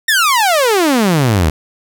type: exponential sweep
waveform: sawtooth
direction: down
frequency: 1866 to 72.7 Hz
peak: -6 dBFS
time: 0.08-1.5 s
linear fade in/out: 5 ms
effects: none